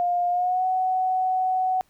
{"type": "tone with pitch glide", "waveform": "sine", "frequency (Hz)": [707, 745.6], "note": ["F5", "F#5"], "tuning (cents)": [21, 13], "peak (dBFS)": -20, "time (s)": [0, 1.81], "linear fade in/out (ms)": 0, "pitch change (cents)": 92, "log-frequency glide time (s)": [0.3, 0.65], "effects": ["pink hiss -64 dBFS RMS until 1.89 s"]}